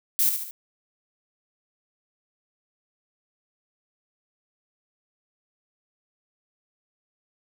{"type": "noise with echo", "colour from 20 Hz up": "violet", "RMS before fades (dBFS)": -21, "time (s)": [0.19, 0.29], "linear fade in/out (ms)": 0, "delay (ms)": 73, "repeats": 3, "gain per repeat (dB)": -6, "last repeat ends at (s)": 0.509, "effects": []}